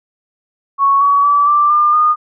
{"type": "tone with pitch steps", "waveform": "sine", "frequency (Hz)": [1108.7, 1130.7, 1153.1, 1176, 1199.3, 1223.1], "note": ["C#6", "C#6", "D6", "D6", "D6", "D#6"], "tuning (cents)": [0, 34, -32, 2, 36, -30], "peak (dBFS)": -8, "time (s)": [0.78, 2.16], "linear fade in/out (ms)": 50, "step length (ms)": 230, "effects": []}